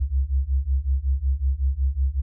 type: beating tone pair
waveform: sine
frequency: 64.5 / 69.9 Hz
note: C2 / C#2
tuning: -24 / +15 cents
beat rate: 5.4 Hz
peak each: -23 / -22 dBFS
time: 0-2.22 s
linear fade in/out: 20 ms
effects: none